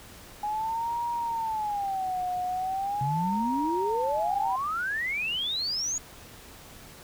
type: tone with vibrato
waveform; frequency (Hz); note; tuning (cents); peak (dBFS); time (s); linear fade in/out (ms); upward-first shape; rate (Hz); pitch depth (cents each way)
sine; 828; G#5; -5; -27; 0.43-4.56; 5; sine; 0.39; 230
type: exponential sweep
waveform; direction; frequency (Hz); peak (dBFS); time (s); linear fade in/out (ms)
sine; up; 130.81 to 6860; -27; 3.01-5.98; 2
effects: pink hiss -48 dBFS RMS until 7.03 s